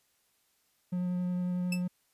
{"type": "tone with vibrato", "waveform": "triangle", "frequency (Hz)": 179.5, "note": "F3", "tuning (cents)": 48, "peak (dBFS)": -27, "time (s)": [0.92, 1.88], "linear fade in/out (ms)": 10, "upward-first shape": "triangle", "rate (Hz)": 11, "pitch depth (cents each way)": 11}
{"type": "tone with exponential decay", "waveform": "sawtooth", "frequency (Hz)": 2637, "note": "E7", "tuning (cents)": 0, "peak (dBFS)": -27, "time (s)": [1.72, 1.83], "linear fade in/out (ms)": 5, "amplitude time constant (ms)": 22}
{"effects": ["white hiss -72 dBFS RMS until 2.13 s", "resampled to 32000 Hz"]}